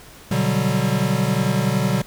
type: chord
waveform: square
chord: G major seventh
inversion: first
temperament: equal with one note detuned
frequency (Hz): 123.47 / 146.07 / 185 / 196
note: B2 / D3 / F#3 / G3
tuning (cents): 0 / -9 / 0 / 0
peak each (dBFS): -24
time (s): 0.31-2.02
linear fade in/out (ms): 5
effects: pink hiss -44 dBFS RMS until 2.06 s